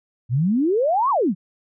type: exponential two-way sweep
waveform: sine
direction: up then down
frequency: 111.5 to 1163 to 157 Hz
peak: -16 dBFS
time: 0.29-1.35 s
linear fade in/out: 50 ms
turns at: 1.1 s
effects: none